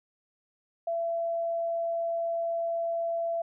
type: tone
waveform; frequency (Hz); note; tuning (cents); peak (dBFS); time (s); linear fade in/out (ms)
sine; 672; E5; +33; -27; 0.87-3.42; 5
effects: none